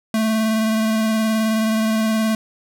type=tone with vibrato; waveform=square; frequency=220 Hz; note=A3; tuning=in tune; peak=-17 dBFS; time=0.14-2.35 s; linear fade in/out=2 ms; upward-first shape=square; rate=19 Hz; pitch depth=15 cents each way; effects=none